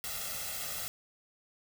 white noise with comb filter, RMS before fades -38 dBFS, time 0.04-0.88 s, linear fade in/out 0 ms, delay 1.5 ms, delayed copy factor +0.85, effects none

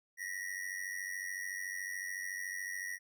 square ring-modulated tone, 1906 Hz, A#6, 38 cents sharp, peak -36 dBFS, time 0.17-2.99 s, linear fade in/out 50 ms, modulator 46.9 Hz, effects none

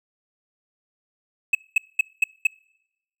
triangle tone bursts, 2593 Hz, E7, 29 cents flat, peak -12 dBFS, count 5, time 1.53-2.47 s, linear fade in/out 5 ms, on 20 ms, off 210 ms, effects noise-tail reverb RT60 0.9 s tail -26 dB re dry

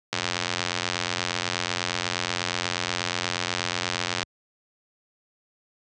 click train, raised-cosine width 0.2 ms, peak -7 dBFS, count 363, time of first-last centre 0.13-4.23 s, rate 88.3 Hz, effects high-pass 80 Hz 12 dB/octave + resampled to 22050 Hz

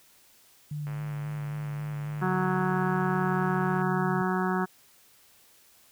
sine tone with vibrato, 146.83 Hz, D3, in tune, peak -31 dBFS, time 0.71-4.22 s, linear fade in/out 5 ms, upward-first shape square, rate 3.7 Hz, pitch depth 19 cents each way
click train, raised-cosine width 0.5 ms, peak -30 dBFS, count 319, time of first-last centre 0.87-3.814 s, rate 108 Hz
harmonic tone, 185 Hz, F#3, in tune, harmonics 1 / 2 / 4 / 5 / 6 / 7 / 8 / 9, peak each -28 / -31 / -34 / -35 / -36 / -36 / -37 / -38 dBFS, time 2.21-4.66 s, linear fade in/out 20 ms
effects white hiss -59 dBFS RMS until 5.91 s

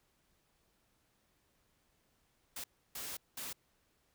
white noise bursts at uneven times, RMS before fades -43 dBFS, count 3, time 2.56-2.64 / 2.95-3.17 / 3.37-3.53 s, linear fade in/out 5 ms, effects pink hiss -75 dBFS RMS until 4.14 s

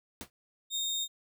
pink noise with exponential decay, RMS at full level -37 dBFS, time 0.21-0.3 s, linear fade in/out 0 ms, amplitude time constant 19 ms
30% pulse tone, 3684 Hz, A#7, 21 cents flat, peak -28 dBFS, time 0.7-1.08 s, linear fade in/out 50 ms
effects none

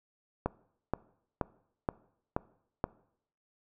click train, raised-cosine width 1 ms, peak -15 dBFS, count 6, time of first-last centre 0.46-2.841 s, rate 2.1 Hz, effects noise-tail reverb RT60 0.7 s tail -21 dB re dry

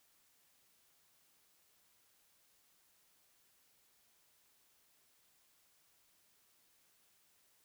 silence, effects white hiss -72 dBFS RMS until 7.64 s

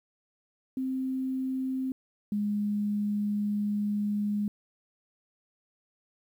sine tone pair in turn, 261.5 / 206.8 Hz, C4 / G#3, -1 / -7 cents, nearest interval major third, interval 406 cents, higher first, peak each -28 / -26 dBFS, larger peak second, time 0.77-1.92 / 2.32-4.48 s, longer second, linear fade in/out 2 ms, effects 10-bit

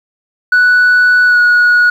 sine tone with pitch glide, 1480 to 1456.3 Hz, F#6 to F#6, 0 to -28 cents, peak -3 dBFS, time 0.52-1.9 s, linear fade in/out 5 ms, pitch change -28 cents, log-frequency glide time 1.26-1.39 s, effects tanh soft clip ceiling -4 dBFS + 7-bit

